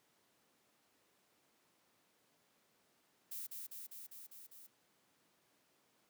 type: noise with echo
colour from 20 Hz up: violet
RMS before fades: -45 dBFS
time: 3.31-3.47 s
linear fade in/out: 10 ms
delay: 200 ms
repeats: 6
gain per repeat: -2 dB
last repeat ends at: 4.67 s
effects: pink hiss -74 dBFS RMS until 6.09 s + high-pass 200 Hz 12 dB/octave